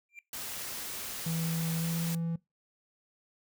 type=tone with exponential growth; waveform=triangle; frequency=2372 Hz; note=D7; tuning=17 cents sharp; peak=-38 dBFS; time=0.09-0.19 s; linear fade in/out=1 ms; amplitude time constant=20 ms
type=noise; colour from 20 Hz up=white; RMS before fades=-39 dBFS; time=0.33-2.15 s; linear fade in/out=2 ms
type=tone with pitch glide; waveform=triangle; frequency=164.2 to 166.59 Hz; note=E3 to E3; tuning=-6 to +19 cents; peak=-28 dBFS; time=1.26-2.36 s; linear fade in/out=5 ms; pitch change=+25 cents; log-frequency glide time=1.81-1.87 s
effects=noise-tail reverb RT60 0.2 s tail -22 dB re dry